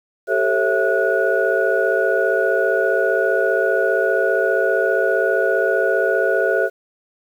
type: tone cluster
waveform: sine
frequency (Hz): 389.3 / 444.4 / 542 / 659 / 1461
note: G4 / A4 / C#5 / E5 / F#6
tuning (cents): -12 / +17 / -39 / -1 / -22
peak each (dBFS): -21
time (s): 0.27-6.7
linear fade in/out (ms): 50
effects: tanh soft clip ceiling -4 dBFS + 8-bit